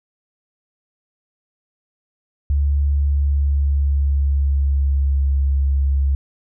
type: tone with pitch glide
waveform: sine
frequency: 71.2 to 68.81 Hz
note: C#2 to C#2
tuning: +47 to -12 cents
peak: -14 dBFS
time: 2.5-6.15 s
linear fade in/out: 0 ms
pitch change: -59 cents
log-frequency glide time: 2.92-5.31 s
effects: none